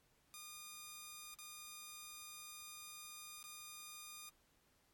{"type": "tone with dropouts", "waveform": "5% pulse", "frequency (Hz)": 1218, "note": "D#6", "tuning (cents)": -37, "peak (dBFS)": -39, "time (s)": [0.34, 4.29], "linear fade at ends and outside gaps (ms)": 0, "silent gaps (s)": [[1.342, 1.387], [3.428, 3.44]], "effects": ["pink hiss -75 dBFS RMS until 4.93 s", "AAC 64 kbps"]}